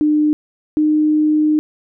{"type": "tone pair in turn", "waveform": "sine", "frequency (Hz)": [301.8, 305.3], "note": ["D4", "D#4"], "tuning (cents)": [47, -33], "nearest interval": "unison", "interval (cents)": 20, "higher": "second", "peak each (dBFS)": -11, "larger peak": "neither", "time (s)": [[0.01, 0.33], [0.77, 1.59]], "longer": "second", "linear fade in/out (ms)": 0, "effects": []}